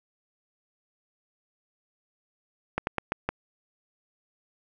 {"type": "slowing click train", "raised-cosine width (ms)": 0.5, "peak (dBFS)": -11, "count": 5, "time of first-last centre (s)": [2.78, 3.29], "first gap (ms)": 91, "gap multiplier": 1.23, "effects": []}